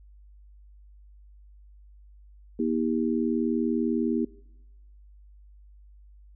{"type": "harmonic tone", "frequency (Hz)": 79.9, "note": "D#2", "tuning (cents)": 47, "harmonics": [3, 4, 5], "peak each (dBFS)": [-26, -28, -30], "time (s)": [2.59, 4.25], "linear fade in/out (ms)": 5, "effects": ["noise-tail reverb RT60 0.9 s tail -21 dB re dry", "added 50 Hz sine -49 dBFS peak until 6.35 s"]}